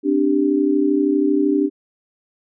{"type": "chord", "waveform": "sine", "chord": "C suspended second", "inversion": "none", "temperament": "just", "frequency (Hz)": [261.6, 294.3, 392.4], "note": ["C4", "D4", "G4"], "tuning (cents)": [0, 4, 2], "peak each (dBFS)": [-22, -16, -20], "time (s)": [0.03, 1.7], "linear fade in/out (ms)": 50, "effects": []}